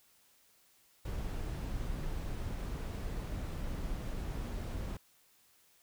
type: noise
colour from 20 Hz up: brown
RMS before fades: -38 dBFS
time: 1.05-4.97 s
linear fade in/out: 5 ms
effects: white hiss -67 dBFS RMS until 5.82 s